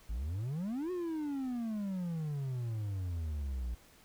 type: exponential two-way sweep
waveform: triangle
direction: up then down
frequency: 49.98 to 370 to 57.4 Hz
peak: -32 dBFS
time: 0.09-3.75 s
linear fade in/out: 10 ms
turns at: 0.91 s
effects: pink hiss -61 dBFS RMS until 4.04 s